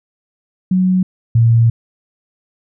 sine tone pair in turn, 185 / 115.6 Hz, F#3 / A#2, 0 / -14 cents, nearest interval minor sixth, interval 814 cents, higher first, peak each -10 / -7 dBFS, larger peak second, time 0.71-1.03 / 1.35-1.7 s, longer second, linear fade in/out 5 ms, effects none

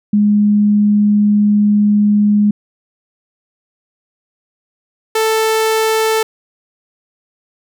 sine / sawtooth tone pair in turn, 207.5 / 441.2 Hz, G#3 / A4, -1 / +5 cents, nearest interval octave + minor second, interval 1306 cents, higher second, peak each -8 dBFS, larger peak neither, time 0.13-2.51 / 5.15-6.23 s, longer first, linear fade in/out 5 ms, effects none

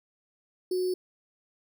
sine tone with sample-and-hold, 366.7 Hz, F#4, 15 cents flat, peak -25 dBFS, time 0.71-0.94 s, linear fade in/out 5 ms, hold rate 4900 Hz, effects none

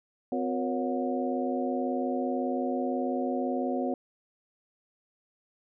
sine tone cluster, 256.2 / 361.9 / 476.8 / 555 / 725 Hz, C4 / F#4 / A#4 / C#5 / F#5, -36 / -38 / +39 / +2 / -35 cents, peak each -30 / -35 / -36 / -34 / -35 dBFS, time 0.32-3.94 s, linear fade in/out 2 ms, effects none

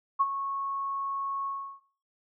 sine tone with ADSR envelope, 1100 Hz, C#6, 14 cents flat, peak -19 dBFS, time 0.19-1.81 s, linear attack 19 ms, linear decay 36 ms, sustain -11 dB, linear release 350 ms, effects noise-tail reverb RT60 0.4 s tail -18 dB re dry

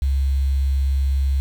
sine tone, 67.9 Hz, C#2, 35 cents flat, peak -16 dBFS, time 0.02-1.4 s, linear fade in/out 0 ms, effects 7-bit

